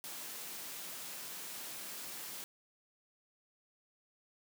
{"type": "high-pass noise", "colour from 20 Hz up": "white", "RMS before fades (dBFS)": -45, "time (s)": [0.04, 2.44], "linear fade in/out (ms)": 0, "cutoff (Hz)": 130, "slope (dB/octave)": 48, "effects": []}